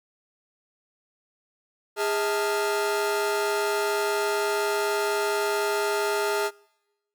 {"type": "tone cluster", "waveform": "45% pulse", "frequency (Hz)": [410.9, 643, 886, 1399], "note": ["G#4", "E5", "A5", "F6"], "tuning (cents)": [-18, -43, 12, 3], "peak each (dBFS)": [-26, -32, -31, -32], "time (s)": [1.96, 6.51], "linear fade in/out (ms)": 50, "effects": ["noise-tail reverb RT60 1.0 s tail -25 dB re dry"]}